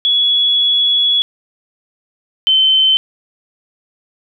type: tone pair in turn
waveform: sine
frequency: 3377 / 3077 Hz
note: G#7 / G7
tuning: +28 / -33 cents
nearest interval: major second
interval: 161 cents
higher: first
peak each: -10 / -8 dBFS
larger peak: second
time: 0.05-1.22 / 2.47-2.97 s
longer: first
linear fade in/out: 0 ms
effects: none